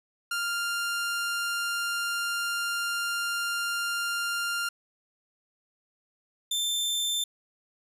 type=tone pair in turn; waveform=sawtooth; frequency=1396.9 / 3558 Hz; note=F6 / A7; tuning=0 / +19 cents; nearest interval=octave + major third; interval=1619 cents; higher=second; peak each=-24 / -23 dBFS; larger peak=second; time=0.31-4.69 / 6.51-7.24 s; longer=first; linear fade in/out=5 ms; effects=resampled to 32000 Hz + 10-bit